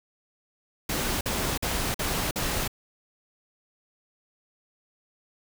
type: noise bursts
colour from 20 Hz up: pink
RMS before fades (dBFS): -28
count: 5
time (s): 0.89-2.678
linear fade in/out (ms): 5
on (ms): 320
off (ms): 47
effects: none